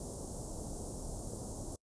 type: band-stop noise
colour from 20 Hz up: pink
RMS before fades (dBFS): -42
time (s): 0-1.76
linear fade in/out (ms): 2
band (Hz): 740 to 6800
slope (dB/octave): 24
effects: noise-tail reverb RT60 0.1 s tail -24 dB re dry + resampled to 22050 Hz